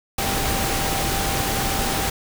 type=tone in noise; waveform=sine; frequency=784 Hz; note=G5; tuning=in tune; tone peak=-29 dBFS; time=0.18-2.1 s; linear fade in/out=5 ms; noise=pink; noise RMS=-23 dBFS; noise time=0.18-2.1 s; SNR=-9 dB; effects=none